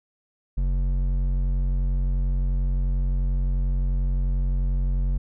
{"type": "tone with hard clipping", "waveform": "sine", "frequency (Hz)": 45.71, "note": "F#1", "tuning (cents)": -20, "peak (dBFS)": -22, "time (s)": [0.57, 5.18], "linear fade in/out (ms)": 10, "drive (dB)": 8, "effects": []}